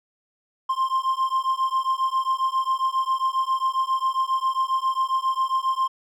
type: beating tone pair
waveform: triangle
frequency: 1050 / 1057.4 Hz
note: C6 / C6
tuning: +6 / +18 cents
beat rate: 7.4 Hz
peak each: -22 dBFS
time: 0.69-5.88 s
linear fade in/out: 10 ms
effects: none